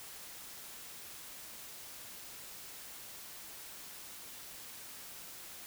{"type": "silence", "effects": ["white hiss -49 dBFS RMS until 5.66 s"]}